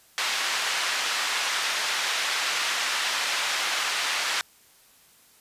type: band-pass noise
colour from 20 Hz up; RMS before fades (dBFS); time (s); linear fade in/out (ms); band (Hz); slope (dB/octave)
pink; -27; 0.18-4.41; 0; 1300 to 5600; 12
effects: white hiss -57 dBFS RMS until 5.4 s + resampled to 32000 Hz